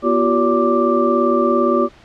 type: tone cluster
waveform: sine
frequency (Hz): 243.4 / 346.9 / 384.5 / 571 / 1177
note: B3 / F4 / G4 / D5 / D6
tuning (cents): -25 / -12 / -33 / -49 / +3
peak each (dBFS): -19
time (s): 0.02-1.89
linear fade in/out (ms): 50
effects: pink hiss -46 dBFS RMS until 2.04 s + low-pass 4000 Hz 12 dB/octave